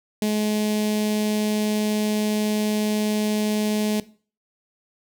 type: tone with notch filter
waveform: sawtooth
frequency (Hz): 212.2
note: G#3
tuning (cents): +38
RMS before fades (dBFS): -22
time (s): 0.22-4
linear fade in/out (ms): 2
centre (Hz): 1300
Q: 0.68
effects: noise-tail reverb RT60 0.4 s tail -18 dB re dry